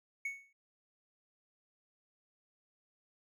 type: tone with exponential decay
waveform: triangle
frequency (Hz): 2217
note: C#7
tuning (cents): 0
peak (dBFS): -31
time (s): 0.25-0.53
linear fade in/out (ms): 5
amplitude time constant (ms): 59
effects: none